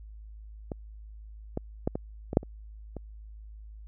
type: clicks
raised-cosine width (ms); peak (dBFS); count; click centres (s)
2; -20 / -17 / -13 / -17 / -19 / -6 / -28 / -24; 8; 0.718 / 1.574 / 1.875 / 1.955 / 2.331 / 2.371 / 2.431 / 2.967
effects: added 53 Hz sine -43 dBFS peak until 3.87 s